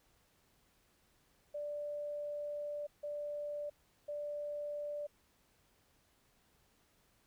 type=tone bursts at uneven times; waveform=sine; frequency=587.3 Hz; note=D5; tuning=in tune; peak=-38 dBFS; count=3; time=1.54-2.87 / 3.03-3.7 / 4.08-5.07 s; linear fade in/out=10 ms; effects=pink hiss -72 dBFS RMS until 7.26 s